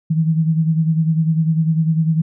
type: beating tone pair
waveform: sine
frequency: 159.5 / 169.5 Hz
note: D#3 / E3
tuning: +43 / +49 cents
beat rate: 10 Hz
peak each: -14 / -21 dBFS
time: 0.1-2.22 s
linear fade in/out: 10 ms
effects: none